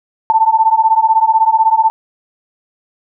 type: beating tone pair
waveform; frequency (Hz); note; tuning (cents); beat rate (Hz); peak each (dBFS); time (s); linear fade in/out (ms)
sine; 880 / 896; A5 / A5; 0 / +31; 16; -11; 0.3-1.9; 0
effects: none